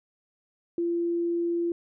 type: tone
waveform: sine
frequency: 341.9 Hz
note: F4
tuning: 37 cents flat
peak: -24 dBFS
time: 0.78-1.72 s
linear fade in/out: 2 ms
effects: none